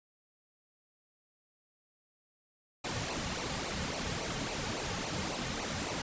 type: noise with flanger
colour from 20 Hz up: pink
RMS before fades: -36 dBFS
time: 2.84-6.02 s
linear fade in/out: 5 ms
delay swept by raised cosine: 0.57 to 3.07 ms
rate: 3.6 Hz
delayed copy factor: -0.7
effects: resampled to 16000 Hz